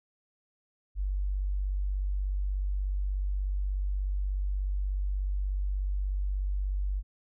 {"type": "tone", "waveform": "sine", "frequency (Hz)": 48.3, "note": "G1", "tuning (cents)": -25, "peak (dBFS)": -27, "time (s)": [0.95, 7.03], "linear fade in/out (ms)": 50, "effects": []}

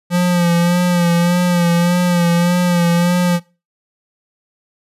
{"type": "tone with vibrato", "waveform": "square", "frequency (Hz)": 174.61, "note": "F3", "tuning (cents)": 0, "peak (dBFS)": -12, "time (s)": [0.1, 3.4], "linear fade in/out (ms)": 50, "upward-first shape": "sine", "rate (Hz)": 1.7, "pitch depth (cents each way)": 37, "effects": ["noise-tail reverb RT60 0.3 s tail -22 dB re dry", "resampled to 32000 Hz"]}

